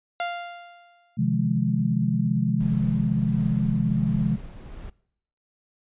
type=tone with exponential decay; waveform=sawtooth; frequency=697 Hz; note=F5; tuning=4 cents flat; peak=-20 dBFS; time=0.2-1.17 s; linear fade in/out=1 ms; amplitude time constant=210 ms
type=chord; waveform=sine; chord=F minor seventh; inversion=second; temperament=just; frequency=130.96 / 157.15 / 174.61 / 209.5 Hz; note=C3 / Eb3 / F3 / Ab3; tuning=+2 / +18 / 0 / +15 cents; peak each=-25 / -27 / -26 / -24 dBFS; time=1.17-4.37 s; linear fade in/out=20 ms
type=noise with tremolo; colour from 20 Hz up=brown; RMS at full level=-37 dBFS; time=2.6-4.9 s; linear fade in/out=5 ms; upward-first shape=sine; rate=1.4 Hz; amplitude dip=35%
effects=noise-tail reverb RT60 0.7 s tail -22 dB re dry + resampled to 8000 Hz